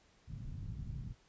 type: low-pass noise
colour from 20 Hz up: white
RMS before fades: -43 dBFS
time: 0.27-1.15 s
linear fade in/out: 50 ms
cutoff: 150 Hz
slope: 24 dB/octave
effects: pink hiss -68 dBFS RMS until 1.28 s + resampled to 16000 Hz